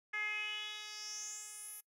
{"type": "tone with band-pass filter sweep", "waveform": "10% pulse", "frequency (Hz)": 422.5, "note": "G#4", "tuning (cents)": 30, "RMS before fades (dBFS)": -43, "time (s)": [0.13, 1.81], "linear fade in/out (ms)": 10, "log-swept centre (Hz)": [1900, 12000], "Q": 5.4, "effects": ["noise-tail reverb RT60 0.1 s tail -23 dB re dry"]}